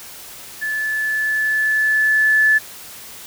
sine tone with level ramp, 1735 Hz, A6, 25 cents flat, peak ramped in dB -20 to -10 dBFS, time 0.61-2.59 s, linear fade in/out 20 ms, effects white hiss -37 dBFS RMS until 3.26 s

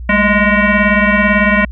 sine tone with frequency modulation, 1036 Hz, C6, 17 cents flat, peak -8 dBFS, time 0.09-1.65 s, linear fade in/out 5 ms, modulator 418 Hz, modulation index 3.1, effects added 60 Hz sine -23 dBFS peak until 1.71 s

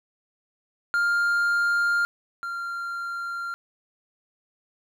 triangle tone pair in turn, 1402 / 1385.9 Hz, F6 / F6, +6 / -14 cents, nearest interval unison, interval 20 cents, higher first, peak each -18 / -27 dBFS, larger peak first, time 0.94-2.05 / 2.43-3.54 s, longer neither, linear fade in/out 0 ms, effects none

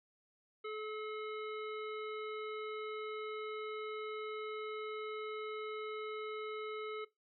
harmonic tone, 430 Hz, A4, 40 cents flat, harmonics 1 / 3 / 5 / 7 / 9, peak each -41 / -46 / -50 / -56 / -58 dBFS, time 0.64-7.05 s, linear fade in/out 10 ms, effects noise-tail reverb RT60 0.2 s tail -19 dB re dry

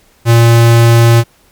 square tone, 116.54 Hz, A#2, in tune, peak -4 dBFS, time 0.25-1.24 s, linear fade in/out 50 ms, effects pink hiss -49 dBFS RMS until 1.51 s + MP3 96 kbps

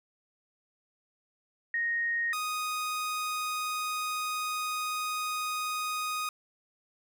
sine / sawtooth tone pair in turn, 1864.7 / 1244.5 Hz, A#6 / D#6, 0 / 0 cents, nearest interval perfect fifth, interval 700 cents, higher first, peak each -27 dBFS, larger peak neither, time 1.74-2.33 / 2.33-6.29 s, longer second, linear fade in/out 2 ms, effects none

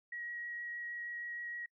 sine tone with vibrato, 1904 Hz, A#6, 36 cents sharp, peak -40 dBFS, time 0.12-1.66 s, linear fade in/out 5 ms, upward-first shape triangle, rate 6.4 Hz, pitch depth 10 cents each way, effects noise-tail reverb RT60 0.1 s tail -25 dB re dry

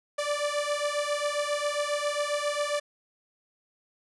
sawtooth beating tone pair, 582 / 589.4 Hz, D5 / D5, -16 / +6 cents, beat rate 7.4 Hz, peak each -26 dBFS, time 0.18-2.8 s, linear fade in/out 10 ms, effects resampled to 24000 Hz

